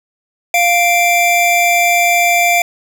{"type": "tone pair together", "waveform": "square", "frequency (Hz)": [698.5, 2349], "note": ["F5", "D7"], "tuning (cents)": [0, 0], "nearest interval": "octave + major sixth", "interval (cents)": 2100, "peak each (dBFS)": -13, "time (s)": [0.54, 2.62], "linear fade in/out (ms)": 2, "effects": ["8-bit"]}